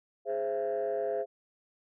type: chord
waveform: sine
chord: Ab augmented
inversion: none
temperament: equal with one note detuned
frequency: 415.3 / 523.3 / 671.9 Hz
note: Ab4 / C5 / E5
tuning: 0 / 0 / +33 cents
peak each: -32 dBFS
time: 0.25-1.26 s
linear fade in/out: 50 ms
effects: tanh soft clip ceiling -24 dBFS